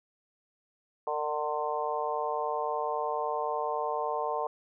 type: harmonic tone with a mistuned harmonic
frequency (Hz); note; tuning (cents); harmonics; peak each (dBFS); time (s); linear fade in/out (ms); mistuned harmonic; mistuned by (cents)
150; D3; +37; 3 / 4 / 5 / 6 / 7; -35 / -35 / -35 / -35 / -35; 1.07-4.47; 2; 3; +24
effects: none